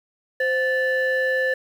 sine tone pair together, 520 / 1750.4 Hz, C5 / A6, -11 / -9 cents, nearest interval octave + major sixth, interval 2102 cents, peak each -20 dBFS, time 0.4-1.54 s, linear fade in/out 5 ms, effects tanh soft clip ceiling -15 dBFS + 8-bit

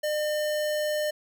square tone, 604 Hz, D5, 48 cents sharp, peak -26 dBFS, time 0.03-1.11 s, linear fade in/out 10 ms, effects none

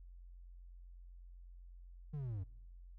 triangle linear sweep, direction down, 154.2 to 87.3 Hz, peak -37 dBFS, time 2.13-2.44 s, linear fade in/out 10 ms, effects noise-tail reverb RT60 0.9 s tail -24 dB re dry + added 44 Hz sine -52 dBFS peak until 2.98 s

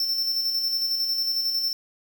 square tone with tremolo, 5370 Hz, E8, 31 cents sharp, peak -22 dBFS, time 0-1.73 s, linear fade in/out 2 ms, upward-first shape square, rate 11 Hz, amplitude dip 35%, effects 8-bit

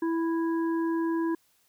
harmonic tone, 330 Hz, E4, 2 cents sharp, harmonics 1 / 3 / 5, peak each -25 / -36 / -42 dBFS, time 0.02-1.35 s, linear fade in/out 5 ms, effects white hiss -67 dBFS RMS until 1.68 s

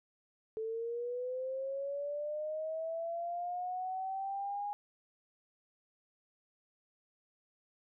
sine linear sweep, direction up, 437.6 to 825 Hz, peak -35 dBFS, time 0.57-4.73 s, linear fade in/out 0 ms, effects none

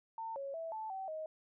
sine tone with pitch steps, 900 / 552 / 656 / 875 / 767 / 628 Hz, A5 / C#5 / E5 / A5 / G5 / D#5, +39 / -7 / -9 / -10 / -38 / +16 cents, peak -39 dBFS, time 0.18-1.26 s, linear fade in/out 2 ms, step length 180 ms, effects none

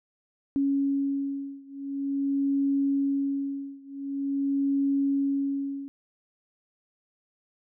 sine beating tone pair, 277.2 / 277.66 Hz, C#4 / C#4, 0 / +3 cents, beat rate 0.46 Hz, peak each -27 / -28 dBFS, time 0.56-5.88 s, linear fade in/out 0 ms, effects none

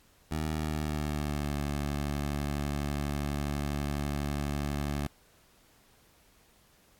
15% pulse tone with pitch glide, 77.78 to 72.15 Hz, D#2 to D2, 0 to -30 cents, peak -24 dBFS, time 0.31-5.07 s, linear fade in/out 5 ms, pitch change -130 cents, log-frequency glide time 0.53-1.57 s, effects pink hiss -63 dBFS RMS until 6.99 s + AAC 64 kbps

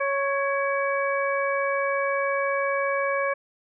harmonic tone with a mistuned harmonic, 554.4 Hz, C#5, in tune, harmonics 1 / 2 / 3 / 4, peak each -25 / -28 / -30 / -31 dBFS, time 0-3.34 s, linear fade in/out 10 ms, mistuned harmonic 4, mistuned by +48 cents, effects none

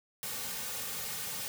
white noise with comb filter, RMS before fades -38 dBFS, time 0.23-1.48 s, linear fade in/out 0 ms, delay 3 ms, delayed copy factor -0.75, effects none

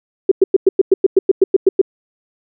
sine tone bursts, 382.9 Hz, G4, 41 cents flat, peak -4 dBFS, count 13, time 0.29-1.815 s, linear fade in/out 5 ms, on 25 ms, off 100 ms, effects none

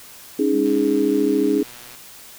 sine chord, C# suspended second, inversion none, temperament equal, 277.2 / 311.1 / 415.3 Hz, C#4 / D#4 / G#4, 0 / 0 / 0 cents, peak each -20 dBFS, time 0.39-1.63 s, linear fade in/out 5 ms
sine tone with pitch glide, 205.6 to 204.3 Hz, G#3 to G#3, -17 to -28 cents, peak -27 dBFS, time 0.51-1.62 s, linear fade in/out 50 ms, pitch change -11 cents, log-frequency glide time 0.67-0.99 s
click train, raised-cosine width 0.2 ms, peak -25 dBFS, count 157, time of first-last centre 0.66-1.949 s, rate 121 Hz
effects white hiss -42 dBFS RMS until 2.38 s

